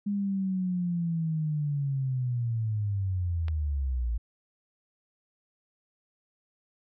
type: linear sweep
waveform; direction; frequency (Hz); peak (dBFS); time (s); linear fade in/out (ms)
sine; down; 205 to 55; -26; 0.06-4.18; 10
type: click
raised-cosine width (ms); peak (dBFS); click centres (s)
0.3; -25; 3.483
effects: none